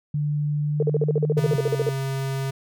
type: tone with pitch glide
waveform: sine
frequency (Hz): 147.9 to 153.03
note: D3 to D#3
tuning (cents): +13 to -28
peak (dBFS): -21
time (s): 0.14-1.56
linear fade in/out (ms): 5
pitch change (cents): +59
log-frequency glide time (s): 0.61-1.43
type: tone bursts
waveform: sine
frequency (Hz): 447.9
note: A4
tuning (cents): +31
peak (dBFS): -18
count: 16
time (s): 0.8-1.891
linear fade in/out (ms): 2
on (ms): 26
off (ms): 45
type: tone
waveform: square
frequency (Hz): 135.3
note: C#3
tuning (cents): -42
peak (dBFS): -25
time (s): 1.37-2.51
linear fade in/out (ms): 10
effects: none